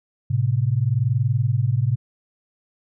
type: tone pair together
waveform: sine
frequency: 110 / 130.81 Hz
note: A2 / C3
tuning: 0 / 0 cents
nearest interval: minor third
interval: 300 cents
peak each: -20 dBFS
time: 0.3-1.96 s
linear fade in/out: 10 ms
effects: none